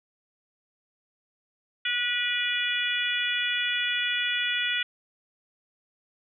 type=harmonic tone; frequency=486.6 Hz; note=B4; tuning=26 cents flat; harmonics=3 / 4 / 5 / 6 / 7; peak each=-31 / -31 / -31 / -31 / -31 dBFS; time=1.85-4.83 s; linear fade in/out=5 ms; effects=none